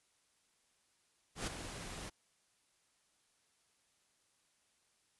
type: noise with ADSR envelope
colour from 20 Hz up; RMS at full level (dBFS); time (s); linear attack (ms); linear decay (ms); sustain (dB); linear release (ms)
pink; -37; 1.35-2.1; 120; 13; -9; 15
effects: white hiss -75 dBFS RMS until 5.19 s + resampled to 24000 Hz